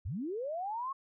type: linear sweep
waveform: sine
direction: up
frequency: 64.3 to 1108.7 Hz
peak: -34 dBFS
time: 0.05-0.93 s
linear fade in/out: 10 ms
effects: none